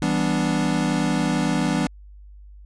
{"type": "chord", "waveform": "square", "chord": "E minor seventh", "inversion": "none", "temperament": "equal", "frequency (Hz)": [164.81, 196, 246.9, 293.7], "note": ["E3", "G3", "B3", "D4"], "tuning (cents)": [0, 0, 0, 0], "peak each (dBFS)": -26, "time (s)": [0.02, 1.87], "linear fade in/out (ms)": 2, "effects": ["added 50 Hz sine -41 dBFS peak until 2.65 s", "resampled to 22050 Hz"]}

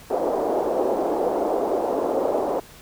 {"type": "band-pass noise", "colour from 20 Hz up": "pink", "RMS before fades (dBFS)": -23, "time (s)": [0.1, 2.6], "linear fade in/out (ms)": 5, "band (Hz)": [350, 750], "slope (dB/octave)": 24, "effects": ["pink hiss -46 dBFS RMS until 2.81 s"]}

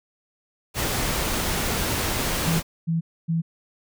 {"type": "noise", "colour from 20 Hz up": "pink", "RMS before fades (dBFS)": -25, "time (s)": [0.74, 2.63], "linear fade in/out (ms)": 50}
{"type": "tone bursts", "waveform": "sine", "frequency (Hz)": 164.81, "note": "E3", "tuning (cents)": 0, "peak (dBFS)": -20, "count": 3, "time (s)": [2.46, 3.42], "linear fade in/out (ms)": 20, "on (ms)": 140, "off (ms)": 270}
{"effects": []}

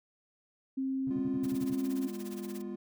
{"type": "tone", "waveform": "sine", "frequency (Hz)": 266.1, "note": "C4", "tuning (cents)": 29, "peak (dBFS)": -30, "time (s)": [0.77, 2.08], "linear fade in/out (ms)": 10}
{"type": "tone bursts", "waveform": "triangle", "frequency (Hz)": 139, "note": "C#3", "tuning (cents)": 5, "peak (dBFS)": -37, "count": 8, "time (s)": [1.07, 1.733], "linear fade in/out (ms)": 2, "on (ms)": 33, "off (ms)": 57}
{"type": "chord", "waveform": "triangle", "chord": "F diminished", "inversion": "first", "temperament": "equal with one note detuned", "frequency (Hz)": [203.7, 246.9, 349.2], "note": ["Ab3", "Cb4", "F4"], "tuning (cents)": [-33, 0, 0], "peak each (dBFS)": [-38, -41, -39], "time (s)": [1.1, 2.76], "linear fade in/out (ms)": 10}
{"type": "noise with tremolo", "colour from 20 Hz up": "white", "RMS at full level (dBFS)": -48, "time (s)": [1.43, 2.62], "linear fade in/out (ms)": 10, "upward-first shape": "sine", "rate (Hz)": 17, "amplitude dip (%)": 90}
{"effects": []}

